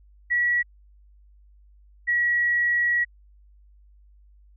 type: tone pair in turn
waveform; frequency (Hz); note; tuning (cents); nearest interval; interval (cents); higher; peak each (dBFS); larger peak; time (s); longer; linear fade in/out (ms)
sine; 1931 / 1920.3; B6 / B6; -39 / -49; unison; 10; first; -19; neither; 0.3-0.63 / 2.07-3.05; second; 20
effects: added 50 Hz sine -51 dBFS peak until 4.56 s